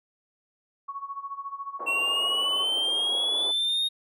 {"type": "tone with tremolo", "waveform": "sine", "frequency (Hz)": 1111, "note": "C#6", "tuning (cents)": 4, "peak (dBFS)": -30, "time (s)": [0.88, 2.65], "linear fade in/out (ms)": 10, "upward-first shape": "sine", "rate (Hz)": 14, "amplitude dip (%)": 80}
{"type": "band-pass noise", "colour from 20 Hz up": "pink", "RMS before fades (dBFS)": -40, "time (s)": [1.79, 3.52], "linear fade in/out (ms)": 10, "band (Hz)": [370, 1000], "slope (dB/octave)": 24}
{"type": "exponential sweep", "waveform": "triangle", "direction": "up", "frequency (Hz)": [2710, 3729], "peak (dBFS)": -22, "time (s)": [1.86, 3.89], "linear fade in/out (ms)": 20}
{"effects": []}